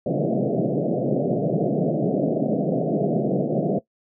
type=band-pass noise; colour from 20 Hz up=pink; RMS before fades=-22 dBFS; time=0.06-3.79 s; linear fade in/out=5 ms; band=130 to 690 Hz; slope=96 dB/octave; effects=noise-tail reverb RT60 0.1 s tail -18 dB re dry